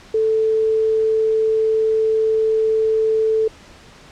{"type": "tone", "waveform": "sine", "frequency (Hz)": 440, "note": "A4", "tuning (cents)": 0, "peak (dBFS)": -14, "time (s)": [0.14, 3.48], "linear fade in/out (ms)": 5, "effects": ["pink hiss -44 dBFS RMS until 4.11 s", "low-pass 6000 Hz 12 dB/octave"]}